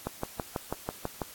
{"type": "click train", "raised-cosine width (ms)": 1, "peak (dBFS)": -16, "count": 8, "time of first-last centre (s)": [0.07, 1.218], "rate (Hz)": 6.1, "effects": ["white hiss -48 dBFS RMS until 1.34 s", "AAC 64 kbps"]}